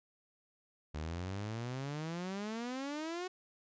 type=exponential sweep; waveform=sawtooth; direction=up; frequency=74 to 373.3 Hz; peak=-34 dBFS; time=0.94-3.28 s; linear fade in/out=10 ms; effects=resampled to 16000 Hz

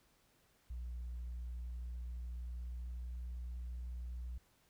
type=tone with pitch glide; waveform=sine; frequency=60.1 to 60.8 Hz; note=B1 to B1; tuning=-46 to -26 cents; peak=-39 dBFS; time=0.7-4.38 s; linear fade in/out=5 ms; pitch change=+20 cents; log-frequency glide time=1.08-3.68 s; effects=tanh soft clip ceiling -39 dBFS + pink hiss -72 dBFS RMS until 4.69 s

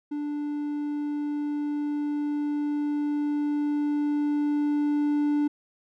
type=tone with level ramp; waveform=triangle; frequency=293.7 Hz; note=D4; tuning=in tune; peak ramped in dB=-26 to -19 dBFS; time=0.11-5.48 s; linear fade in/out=10 ms; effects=none

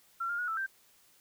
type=tone with pitch steps; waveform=sine; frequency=1362 / 1406 / 1453 / 1322 / 1568 Hz; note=F6 / F6 / F#6 / E6 / G6; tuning=-44 / +11 / -32 / +5 / 0 cents; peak=-31 dBFS; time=0.2-0.665 s; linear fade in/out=10 ms; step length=93 ms; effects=white hiss -64 dBFS RMS until 1.2 s

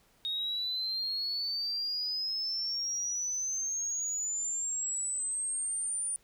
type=exponential sweep; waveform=sine; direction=up; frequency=3729 to 9397 Hz; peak=-30 dBFS; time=0.25-6.16 s; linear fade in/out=0 ms; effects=tanh soft clip ceiling -26 dBFS + pink hiss -66 dBFS RMS until 6.23 s

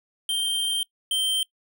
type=tone pair in turn; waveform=square; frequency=3156 / 3131 Hz; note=G7 / G7; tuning=+11 / -3 cents; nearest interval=unison; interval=14 cents; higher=first; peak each=-23 / -22 dBFS; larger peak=second; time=0.29-0.83 / 1.11-1.43 s; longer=first; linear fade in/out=2 ms; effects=noise-tail reverb RT60 0.1 s tail -22 dB re dry

